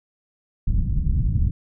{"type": "low-pass noise", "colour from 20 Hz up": "pink", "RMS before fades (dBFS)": -20, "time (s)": [0.67, 1.51], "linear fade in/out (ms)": 10, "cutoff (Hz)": 160, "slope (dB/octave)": 24, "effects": []}